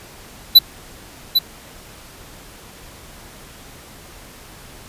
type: tone with echo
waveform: square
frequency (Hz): 3980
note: B7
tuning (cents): +13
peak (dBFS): -3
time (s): 0.55-0.59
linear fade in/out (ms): 10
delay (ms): 800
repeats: 1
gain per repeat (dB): -8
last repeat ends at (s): 1.39
effects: pink hiss -41 dBFS RMS until 4.88 s + resampled to 32000 Hz